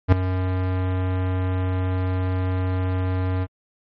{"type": "tone with ADSR envelope", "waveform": "square", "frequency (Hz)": 92.5, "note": "F#2", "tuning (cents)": 0, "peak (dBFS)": -8, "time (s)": [0.08, 3.47], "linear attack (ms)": 44, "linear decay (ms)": 4, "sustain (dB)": -13, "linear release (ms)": 44, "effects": ["low-pass 2000 Hz 12 dB/octave", "MP3 32 kbps"]}